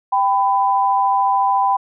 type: tone pair together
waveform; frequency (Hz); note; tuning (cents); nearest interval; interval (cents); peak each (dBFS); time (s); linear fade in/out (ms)
sine; 786.2 / 1000; G5 / B5; +5 / +21; major third; 416; -16; 0.12-1.77; 10
effects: none